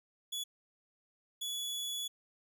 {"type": "tone bursts at uneven times", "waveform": "sawtooth", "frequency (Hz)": 3406, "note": "G#7", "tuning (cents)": 43, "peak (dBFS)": -33, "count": 2, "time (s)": [[0.32, 0.44], [1.41, 2.08]], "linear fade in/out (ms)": 10, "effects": []}